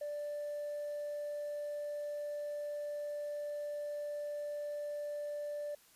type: tone with hard clipping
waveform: triangle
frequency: 587.3 Hz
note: D5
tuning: in tune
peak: -37 dBFS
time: 0.01-5.75 s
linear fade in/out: 5 ms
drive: 2 dB
effects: white hiss -64 dBFS RMS until 5.95 s + resampled to 32000 Hz